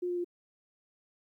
sine tone with pitch steps, 356.9 / 353.6 / 350.4 Hz, F4 / F4 / F4, +38 / +22 / +6 cents, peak -30 dBFS, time 0.02-0.245 s, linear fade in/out 10 ms, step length 75 ms, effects 12-bit

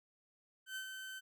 30% pulse tone with ADSR envelope, 1536 Hz, G6, 36 cents flat, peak -37 dBFS, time 0.66-1.21 s, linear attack 100 ms, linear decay 88 ms, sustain -5 dB, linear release 31 ms, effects none

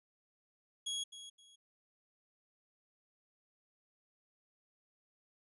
sawtooth tone with echo, 3322 Hz, G#7, in tune, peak -33 dBFS, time 0.86-1.04 s, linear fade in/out 10 ms, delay 260 ms, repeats 2, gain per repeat -12 dB, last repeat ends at 1.56 s, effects resampled to 24000 Hz

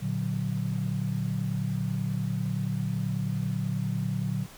sine chord, Bb augmented, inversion none, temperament equal, 116.54 / 146.83 / 185 Hz, Bb2 / D3 / F#3, 0 / 0 / 0 cents, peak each -31 dBFS, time 0-4.47 s, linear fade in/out 50 ms, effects pink hiss -49 dBFS RMS until 4.57 s

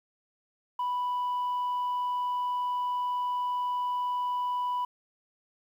sine tone, 987.8 Hz, B5, in tune, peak -25 dBFS, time 0.79-4.85 s, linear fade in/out 5 ms, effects tanh soft clip ceiling -26 dBFS + 10-bit

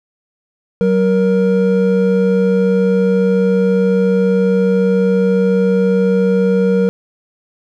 triangle tone pair together, 188.14 / 470 Hz, F#3 / A#4, +29 / +14 cents, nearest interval octave + major third, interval 1585 cents, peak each -11 dBFS, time 0.81-6.89 s, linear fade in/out 0 ms, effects none

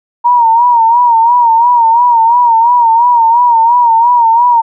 sine tone with vibrato, 939 Hz, A#5, 12 cents sharp, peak -4 dBFS, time 0.24-4.62 s, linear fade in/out 20 ms, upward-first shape sine, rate 2.9 Hz, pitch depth 76 cents each way, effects none

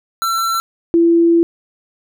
square / sine tone pair in turn, 1347 / 336.8 Hz, E6 / E4, +37 / +37 cents, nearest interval 2 octaves, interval 2400 cents, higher first, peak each -16 / -8 dBFS, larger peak second, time 0.22-0.6 / 0.94-1.43 s, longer second, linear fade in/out 0 ms, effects none

